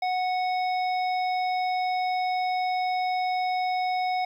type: harmonic tone with a mistuned harmonic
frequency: 736 Hz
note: F#5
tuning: 9 cents flat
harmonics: 1 / 3 / 5 / 7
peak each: -24 / -34 / -43 / -41 dBFS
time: 0.02-4.25 s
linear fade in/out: 5 ms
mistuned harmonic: 5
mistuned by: +40 cents
effects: 10-bit